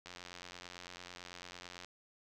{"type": "click train", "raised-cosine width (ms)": 0.2, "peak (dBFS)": -30, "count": 160, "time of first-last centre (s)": [0.06, 1.847], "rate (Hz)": 89, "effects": []}